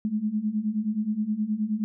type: beating tone pair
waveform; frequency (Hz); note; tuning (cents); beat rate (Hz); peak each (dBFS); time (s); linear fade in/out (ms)
sine; 207.7 / 217.2; G#3 / A3; 0 / -22; 9.5; -29 / -26; 0.05-1.84; 0
effects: none